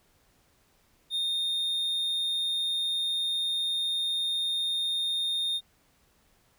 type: tone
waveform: triangle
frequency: 3664 Hz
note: A#7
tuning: 31 cents flat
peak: -25 dBFS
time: 1.1-5.61 s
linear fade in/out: 50 ms
effects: pink hiss -66 dBFS RMS until 6.58 s